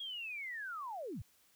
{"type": "linear sweep", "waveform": "sine", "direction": "down", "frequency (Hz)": [3322, 66.7], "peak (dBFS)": -40, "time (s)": [0, 1.22], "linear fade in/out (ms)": 5, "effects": ["white hiss -69 dBFS RMS until 1.55 s"]}